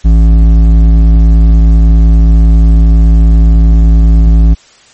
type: tone with hard clipping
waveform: sine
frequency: 55 Hz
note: A1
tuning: in tune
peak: -3 dBFS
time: 0.04-4.55 s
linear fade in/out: 20 ms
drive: 9 dB
effects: white hiss -41 dBFS RMS until 4.93 s + MP3 32 kbps